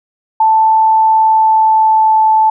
sine tone with pitch glide, 881 to 874.4 Hz, A5 to A5, +2 to -11 cents, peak -6 dBFS, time 0.4-2.5 s, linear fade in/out 5 ms, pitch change -13 cents, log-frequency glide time 1.08-2.26 s, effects none

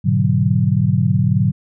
sine chord, G# half-diminished seventh, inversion none, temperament equal with one note detuned, 104.67 / 123.47 / 146.83 / 185 Hz, G#2 / B2 / D3 / F#3, +14 / 0 / 0 / 0 cents, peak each -18 dBFS, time 0.04-1.52 s, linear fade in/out 20 ms, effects none

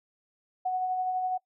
sine tone with tremolo, 740 Hz, F#5, in tune, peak -25 dBFS, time 0.65-1.38 s, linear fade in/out 10 ms, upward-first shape sine, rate 12 Hz, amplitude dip 30%, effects noise-tail reverb RT60 0.1 s tail -22 dB re dry

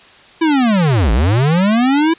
square linear two-way sweep, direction down then up, 335.5 to 50 to 335.5 Hz, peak -11 dBFS, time 0.41-2.14 s, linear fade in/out 10 ms, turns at 1.12 s, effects white hiss -43 dBFS RMS until 2.18 s + resampled to 8000 Hz

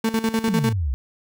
35% pulse tone with tremolo, 223.9 Hz, A3, 30 cents sharp, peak -16 dBFS, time 0.04-0.73 s, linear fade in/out 5 ms, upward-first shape square, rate 10 Hz, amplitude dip 75%
sine exponential sweep, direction down, 210.9 to 59.8 Hz, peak -20 dBFS, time 0.48-0.94 s, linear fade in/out 0 ms
effects none

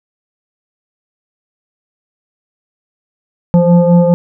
sine tone with frequency modulation, 172.1 Hz, F3, 25 cents flat, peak -5 dBFS, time 3.54-4.14 s, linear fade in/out 0 ms, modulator 349 Hz, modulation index 1.1, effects none

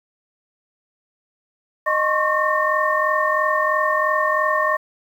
sine tone cluster, 616 / 1072 / 1115 / 1823 Hz, D#5 / C6 / C#6 / A#6, -17 / +42 / +10 / -39 cents, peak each -22 dBFS, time 1.86-4.77 s, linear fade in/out 10 ms, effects 8-bit

